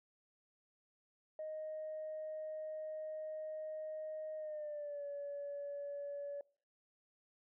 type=tone with pitch glide; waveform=sine; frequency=622.3 to 570.7 Hz; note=D#5 to D5; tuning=0 to -50 cents; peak=-40 dBFS; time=1.39-6.41 s; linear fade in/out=2 ms; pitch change=-150 cents; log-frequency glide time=4.37-5.05 s; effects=noise-tail reverb RT60 0.5 s tail -25 dB re dry + tanh soft clip ceiling -37 dBFS